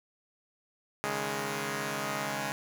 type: chord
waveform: 5% pulse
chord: C# suspended second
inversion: none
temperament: equal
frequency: 138.59 / 155.56 / 207.7 Hz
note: C#3 / D#3 / G#3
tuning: 0 / 0 / 0 cents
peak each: -25 / -28 / -23 dBFS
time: 1.04-2.52 s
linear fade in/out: 0 ms
effects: none